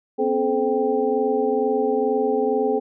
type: tone cluster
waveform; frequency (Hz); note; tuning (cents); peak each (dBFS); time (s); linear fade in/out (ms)
sine; 248.7 / 270.9 / 429.9 / 518 / 786; B3 / C#4 / A4 / C5 / G5; +12 / -40 / -40 / -17 / +4; -27 / -28 / -20 / -27 / -27; 0.18-2.8; 20
effects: none